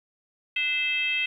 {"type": "tone with frequency modulation", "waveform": "sine", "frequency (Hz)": 2622, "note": "E7", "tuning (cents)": -10, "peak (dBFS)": -23, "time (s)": [0.56, 1.26], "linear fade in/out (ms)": 5, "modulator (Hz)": 569, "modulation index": 0.95, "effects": ["10-bit"]}